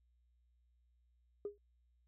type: tone with exponential decay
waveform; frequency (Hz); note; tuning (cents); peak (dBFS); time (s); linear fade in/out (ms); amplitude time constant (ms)
sine; 409.6; G#4; -24; -34; 1.45-1.58; 2; 28
effects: tanh soft clip ceiling -33 dBFS + added 60 Hz sine -70 dBFS peak until 2.07 s